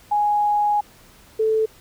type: tone pair in turn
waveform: sine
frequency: 830.6 / 439 Hz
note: G#5 / A4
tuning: 0 / -4 cents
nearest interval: major seventh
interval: 1104 cents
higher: first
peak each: -16 dBFS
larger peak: neither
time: 0.11-0.81 / 1.39-1.66 s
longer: first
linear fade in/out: 10 ms
effects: pink hiss -50 dBFS RMS until 1.8 s